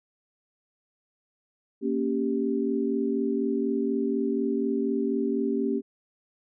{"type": "chord", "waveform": "sine", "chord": "G diminished", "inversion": "first", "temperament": "equal", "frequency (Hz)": [233.1, 277.2, 392], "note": ["Bb3", "Db4", "G4"], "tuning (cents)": [0, 0, 0], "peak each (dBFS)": -28, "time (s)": [1.81, 5.82], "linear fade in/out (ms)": 50, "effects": []}